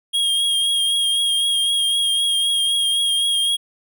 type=tone with vibrato; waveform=square; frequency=3256 Hz; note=G#7; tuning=35 cents flat; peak=-17 dBFS; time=0.13-3.57 s; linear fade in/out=20 ms; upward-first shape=triangle; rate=3.9 Hz; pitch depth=32 cents each way; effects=none